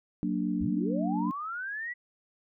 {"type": "chord", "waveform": "sine", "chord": "Gb augmented", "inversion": "none", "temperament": "equal with one note detuned", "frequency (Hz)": [185, 231.1, 293.7], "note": ["Gb3", "Bb3", "D4"], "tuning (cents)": [0, -15, 0], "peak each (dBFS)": [-31, -32, -31], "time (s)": [0.23, 1.31], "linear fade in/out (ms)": 0}
{"type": "linear sweep", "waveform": "sine", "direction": "up", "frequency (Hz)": [34, 1977], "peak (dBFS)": -33, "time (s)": [0.6, 1.94], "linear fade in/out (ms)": 20}
{"effects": []}